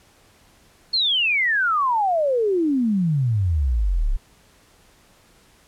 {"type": "exponential sweep", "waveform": "sine", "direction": "down", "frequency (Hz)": [4376, 30.87], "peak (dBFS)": -17, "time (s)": [0.93, 4.17], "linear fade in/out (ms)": 10, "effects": ["pink hiss -55 dBFS RMS until 5.67 s", "low-pass 12000 Hz 12 dB/octave"]}